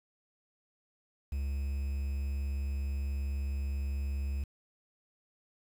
triangle tone with quantisation, 69.4 Hz, C#2, 3 cents sharp, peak -29 dBFS, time 1.32-4.44 s, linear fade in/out 5 ms, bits 9, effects none

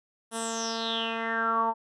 10% pulse tone with low-pass filter sweep, 227.1 Hz, A#3, 45 cents flat, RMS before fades -29 dBFS, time 0.31-1.74 s, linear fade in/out 50 ms, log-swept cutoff 10000 to 890 Hz, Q 8.3, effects none

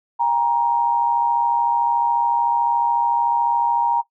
sine tone pair together, 805 / 938.8 Hz, G5 / A#5, +46 / +12 cents, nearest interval minor third, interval 266 cents, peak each -23 / -16 dBFS, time 0.19-4.02 s, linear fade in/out 20 ms, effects noise-tail reverb RT60 0.1 s tail -19 dB re dry

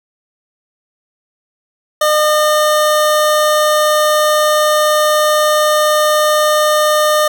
25% pulse tone, 607 Hz, D#5, 43 cents flat, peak -6 dBFS, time 2.01-7.28 s, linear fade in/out 5 ms, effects none

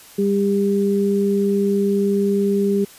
sine tone pair together, 199.14 / 400 Hz, G3 / G4, +28 / +35 cents, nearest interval octave, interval 1207 cents, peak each -18 dBFS, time 0.18-2.85 s, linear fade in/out 10 ms, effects white hiss -44 dBFS RMS until 2.98 s + resampled to 32000 Hz

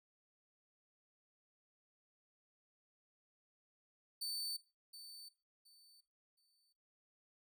sawtooth tone with echo, 4539 Hz, C#8, 40 cents sharp, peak -37 dBFS, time 4.21-4.57 s, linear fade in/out 10 ms, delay 720 ms, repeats 3, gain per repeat -12 dB, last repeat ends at 6.73 s, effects noise-tail reverb RT60 0.3 s tail -18 dB re dry

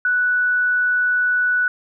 sine tone, 1480 Hz, F#6, in tune, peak -15 dBFS, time 0.05-1.68 s, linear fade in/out 2 ms, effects none

